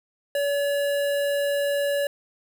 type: tone with notch filter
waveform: square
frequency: 569 Hz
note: C#5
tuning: 45 cents sharp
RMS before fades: -24 dBFS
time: 0.35-2.07 s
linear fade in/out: 2 ms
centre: 5800 Hz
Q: 1.4
effects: none